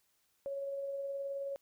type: tone with tremolo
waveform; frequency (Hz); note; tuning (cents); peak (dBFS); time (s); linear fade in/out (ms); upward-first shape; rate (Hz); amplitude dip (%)
sine; 554.4; C#5; 0; -35; 0.46-1.56; 0; sine; 19; 25
effects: white hiss -75 dBFS RMS until 1.61 s